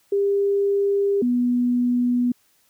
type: tone pair in turn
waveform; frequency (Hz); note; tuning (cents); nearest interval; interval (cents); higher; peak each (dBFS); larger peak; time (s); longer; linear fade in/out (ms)
sine; 400 / 244.9; G4 / B3; +35 / -14; minor sixth; 849; first; -17; neither; 0.12-1.22 / 1.22-2.32; neither; 5
effects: white hiss -62 dBFS RMS until 2.69 s